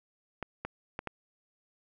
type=clicks; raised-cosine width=0.5 ms; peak=-20 dBFS; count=4; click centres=0.427 / 0.65 / 0.991 / 1.073 s; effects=none